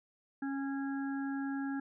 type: harmonic tone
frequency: 274.7 Hz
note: C#4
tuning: 16 cents flat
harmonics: 1 / 3 / 5 / 6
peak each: -34 / -46 / -50 / -46 dBFS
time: 0.42-1.8 s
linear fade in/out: 5 ms
effects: none